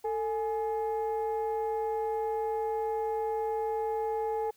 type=tone pair together; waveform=sine; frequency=445.2 / 837.3 Hz; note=A4 / G#5; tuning=+20 / +14 cents; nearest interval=major seventh; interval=1094 cents; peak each=-29 / -31 dBFS; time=0.04-4.51 s; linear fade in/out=10 ms; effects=tanh soft clip ceiling -24 dBFS + white hiss -65 dBFS RMS until 4.56 s